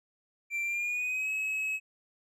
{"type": "tone with pitch glide", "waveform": "triangle", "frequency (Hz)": [2354, 2567], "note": ["D7", "E7"], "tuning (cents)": [3, -47], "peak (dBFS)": -28, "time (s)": [0.5, 1.8], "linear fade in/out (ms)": 50, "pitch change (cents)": 150, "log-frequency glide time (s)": [0.63, 1.3], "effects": []}